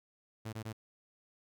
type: tone bursts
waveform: sawtooth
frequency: 110.3 Hz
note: A2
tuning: 5 cents sharp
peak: -35 dBFS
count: 3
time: 0.45-0.729 s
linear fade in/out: 10 ms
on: 79 ms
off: 21 ms
effects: none